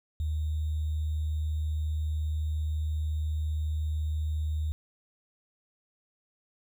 sine tone with sample-and-hold, 77.2 Hz, D#2, 13 cents flat, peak -27 dBFS, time 0.2-4.72 s, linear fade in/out 0 ms, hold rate 3675 Hz, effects none

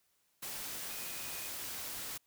sine tone in noise, 2489 Hz, D#7, in tune, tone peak -52 dBFS, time 0.9-1.49 s, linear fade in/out 10 ms, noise white, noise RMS -42 dBFS, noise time 0.42-2.18 s, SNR -13 dB, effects white hiss -75 dBFS RMS until 2.26 s

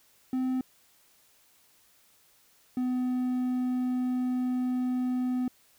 triangle tone pair in turn, 257.4 / 251.7 Hz, C4 / B3, -28 / +33 cents, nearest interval unison, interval 39 cents, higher first, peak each -24 dBFS, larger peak neither, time 0.33-0.61 / 2.77-5.48 s, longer second, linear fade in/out 2 ms, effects white hiss -63 dBFS RMS until 5.78 s

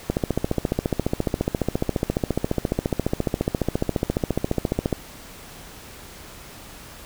click train, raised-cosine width 2 ms, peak -7 dBFS, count 71, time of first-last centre 0.1-4.928 s, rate 14.5 Hz, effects pink hiss -42 dBFS RMS until 7.05 s

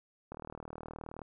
click train, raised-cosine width 1 ms, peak -29 dBFS, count 36, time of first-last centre 0.32-1.217 s, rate 39 Hz, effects none

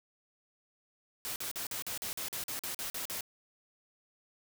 white noise bursts, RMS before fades -38 dBFS, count 13, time 1.25-3.208 s, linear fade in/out 0 ms, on 110 ms, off 44 ms, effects none

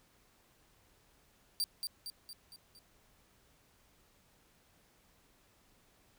sawtooth tone with echo, 4682 Hz, D8, 6 cents flat, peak -28 dBFS, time 1.6-1.64 s, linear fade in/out 0 ms, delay 230 ms, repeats 5, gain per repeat -5 dB, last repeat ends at 2.79 s, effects pink hiss -68 dBFS RMS until 6.18 s

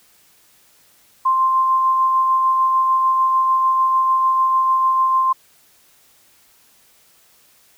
sine tone with tremolo, 1050 Hz, C6, 6 cents sharp, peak -12 dBFS, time 1.25-5.33 s, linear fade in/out 10 ms, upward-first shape sine, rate 6.7 Hz, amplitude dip 25%, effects white hiss -54 dBFS RMS until 7.77 s

